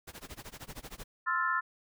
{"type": "noise with tremolo", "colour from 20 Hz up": "pink", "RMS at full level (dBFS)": -43, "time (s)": [0.07, 1.04], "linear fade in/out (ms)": 10, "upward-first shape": "sine", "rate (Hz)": 13, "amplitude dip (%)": 95}
{"type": "chord", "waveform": "sine", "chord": "F major seventh", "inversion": "second", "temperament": "equal", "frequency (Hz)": [1046.5, 1318.5, 1396.9, 1760], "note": ["C6", "E6", "F6", "A6"], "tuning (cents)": [0, 0, 0, 0], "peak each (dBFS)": -33, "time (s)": [1.26, 1.61], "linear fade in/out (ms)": 20}
{"effects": []}